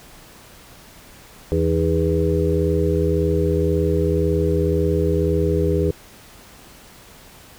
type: harmonic tone with a mistuned harmonic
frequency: 81.9 Hz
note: E2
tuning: 11 cents flat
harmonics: 1 / 2 / 4 / 5 / 6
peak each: -21 / -23 / -25 / -21 / -24 dBFS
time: 1.52-5.91 s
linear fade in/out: 0 ms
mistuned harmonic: 4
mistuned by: -79 cents
effects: pink hiss -45 dBFS RMS until 7.58 s